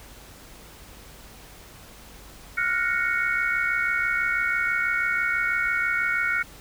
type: chord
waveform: sine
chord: Gb major seventh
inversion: third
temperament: equal with one note detuned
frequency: 1396.9 / 1463 / 1864.7 / 2217 Hz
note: F6 / Gb6 / Bb6 / Db7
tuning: 0 / -20 / 0 / 0 cents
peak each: -27 / -27 / -30 / -26 dBFS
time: 2.57-6.43 s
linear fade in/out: 10 ms
effects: added 50 Hz sine -50 dBFS peak until 6.6 s + pink hiss -47 dBFS RMS until 6.6 s